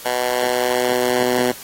10% pulse tone with high-pass filter sweep, 124.3 Hz, B2, 12 cents sharp, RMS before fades -19 dBFS, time 0.05-1.52 s, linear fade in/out 10 ms, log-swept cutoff 660 to 270 Hz, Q 1.2, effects white hiss -37 dBFS RMS until 1.63 s + AAC 48 kbps

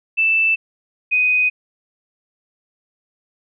sine tone pair in turn, 2647 / 2498 Hz, E7 / D#7, +7 / +6 cents, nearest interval minor second, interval 101 cents, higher first, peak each -13 dBFS, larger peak neither, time 0.17-0.56 / 1.11-1.5 s, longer neither, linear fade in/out 20 ms, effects none

